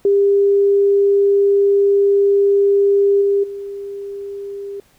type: tone with level steps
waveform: sine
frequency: 400 Hz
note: G4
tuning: 35 cents sharp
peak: -10 / -12 / -25 dBFS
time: 0.05-4.8 s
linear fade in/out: 2 ms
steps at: 3.21 / 3.43 s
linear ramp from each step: 10 ms
effects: pink hiss -55 dBFS RMS until 4.98 s